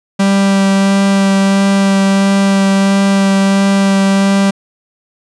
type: tone with vibrato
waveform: 45% pulse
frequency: 196 Hz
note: G3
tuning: in tune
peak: -8 dBFS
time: 0.19-4.51 s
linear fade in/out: 10 ms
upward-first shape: sine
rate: 1.5 Hz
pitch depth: 9 cents each way
effects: resampled to 22050 Hz